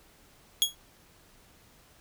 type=tone with exponential decay; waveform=sawtooth; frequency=3322 Hz; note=G#7; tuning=in tune; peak=-14 dBFS; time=0.62-0.75 s; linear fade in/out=0 ms; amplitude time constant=27 ms; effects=pink hiss -59 dBFS RMS until 2 s